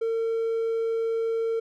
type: tone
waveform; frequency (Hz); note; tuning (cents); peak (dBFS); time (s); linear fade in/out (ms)
triangle; 454.2; A#4; -45; -21; 0.01-1.6; 10
effects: tanh soft clip ceiling -17 dBFS